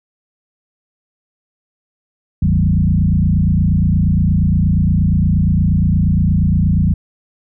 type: tone with frequency modulation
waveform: sine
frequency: 125 Hz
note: B2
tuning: 21 cents sharp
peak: -10 dBFS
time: 2.42-6.94 s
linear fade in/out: 5 ms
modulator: 28.5 Hz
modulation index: 2.6
effects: none